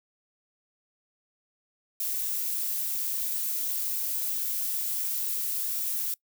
violet noise, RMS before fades -30 dBFS, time 2-6.14 s, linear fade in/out 2 ms, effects noise-tail reverb RT60 0.1 s tail -23 dB re dry

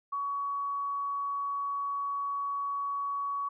sine tone, 1125 Hz, C#6, 25 cents sharp, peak -30 dBFS, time 0.12-3.49 s, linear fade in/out 10 ms, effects none

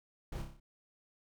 brown noise with echo, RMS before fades -39 dBFS, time 0.32-0.42 s, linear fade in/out 5 ms, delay 30 ms, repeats 6, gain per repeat -4 dB, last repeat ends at 0.6 s, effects none

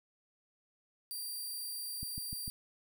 10% pulse tone, 4718 Hz, D8, 7 cents sharp, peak -32 dBFS, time 1.11-2.5 s, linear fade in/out 0 ms
click train, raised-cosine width 5 ms, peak -31 dBFS, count 4, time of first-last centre 2.03-2.479 s, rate 6.68 Hz
effects none

